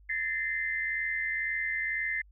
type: tone cluster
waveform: sine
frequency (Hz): 1739 / 1821 / 2073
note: A6 / A#6 / C7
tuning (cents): -21 / -41 / -17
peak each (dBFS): -37 / -34 / -31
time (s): 0.09-2.22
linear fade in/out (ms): 10
effects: added 50 Hz sine -54 dBFS peak until 2.31 s